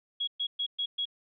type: tone bursts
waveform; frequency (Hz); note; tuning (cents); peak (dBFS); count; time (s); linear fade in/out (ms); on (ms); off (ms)
sine; 3322; G#7; 0; -28; 5; 0.2-1.055; 10; 75; 120
effects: none